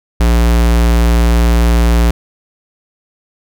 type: tone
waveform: square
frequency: 58.27 Hz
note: A#1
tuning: in tune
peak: -8 dBFS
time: 0.2-2.11 s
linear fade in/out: 5 ms
effects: none